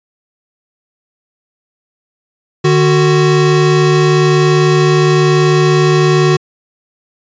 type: tone pair together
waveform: square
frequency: 150.35 / 370 Hz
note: D3 / F#4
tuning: +41 / 0 cents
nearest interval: octave + major third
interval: 1559 cents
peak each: -11 dBFS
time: 2.64-6.37 s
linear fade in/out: 10 ms
effects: resampled to 16000 Hz